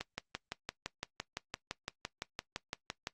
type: click train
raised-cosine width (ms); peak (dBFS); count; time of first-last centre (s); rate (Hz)
0.2; -19; 19; 0.01-3.071; 5.88
effects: noise-tail reverb RT60 0.1 s tail -19 dB re dry + Opus 32 kbps